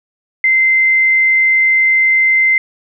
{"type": "tone", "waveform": "sine", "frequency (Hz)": 2076, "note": "C7", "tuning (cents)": -14, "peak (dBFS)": -8, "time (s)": [0.44, 2.58], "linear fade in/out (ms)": 2, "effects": []}